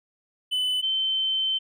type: tone pair in turn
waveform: triangle / sine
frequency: 3011 / 3087 Hz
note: F#7 / G7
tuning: +30 / -27 cents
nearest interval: unison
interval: 43 cents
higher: second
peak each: -21 / -22 dBFS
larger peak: first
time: 0.51-0.82 / 0.82-1.59 s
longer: second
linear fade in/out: 20 ms
effects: none